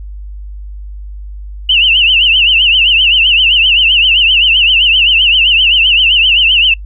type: tone with vibrato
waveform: sine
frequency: 2859 Hz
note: F7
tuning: 40 cents sharp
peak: -5 dBFS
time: 1.69-6.74 s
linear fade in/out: 5 ms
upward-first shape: triangle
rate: 7.7 Hz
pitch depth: 170 cents each way
effects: noise-tail reverb RT60 0.1 s tail -24 dB re dry + added 50 Hz sine -23 dBFS peak until 6.85 s